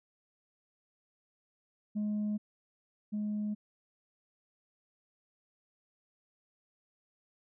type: tone pair in turn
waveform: sine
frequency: 209.9 / 209.9 Hz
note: G#3 / G#3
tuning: +19 / +19 cents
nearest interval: unison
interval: 0 cents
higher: neither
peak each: -28 / -30 dBFS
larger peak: first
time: 1.95-2.38 / 3.12-3.55 s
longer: neither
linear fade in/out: 20 ms
effects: tanh soft clip ceiling -29 dBFS